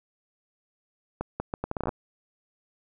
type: accelerating click train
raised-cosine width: 1 ms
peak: -15 dBFS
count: 12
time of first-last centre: 1.21-1.892 s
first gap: 190 ms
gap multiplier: 0.73
effects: none